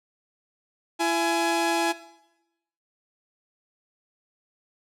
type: tone pair together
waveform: sawtooth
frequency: 336.2 / 838 Hz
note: E4 / G#5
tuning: +34 / +15 cents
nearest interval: octave + major third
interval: 1581 cents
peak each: -21 dBFS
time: 0.99-1.93 s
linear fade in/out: 20 ms
effects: noise-tail reverb RT60 0.9 s tail -17 dB re dry + low-pass 11000 Hz 12 dB/octave